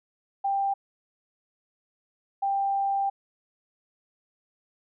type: tone bursts at uneven times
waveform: sine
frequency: 790 Hz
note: G5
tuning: 13 cents sharp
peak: -23 dBFS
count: 2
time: 0.44-0.74 / 2.42-3.1 s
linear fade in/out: 10 ms
effects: none